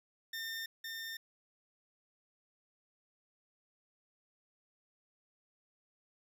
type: tone pair in turn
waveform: 20% pulse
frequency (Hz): 1811 / 1811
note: A6 / A6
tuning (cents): +49 / +49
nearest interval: unison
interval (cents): 0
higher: neither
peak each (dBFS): -34 / -36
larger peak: first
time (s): 0.33-0.66 / 0.84-1.17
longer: neither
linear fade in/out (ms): 5
effects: none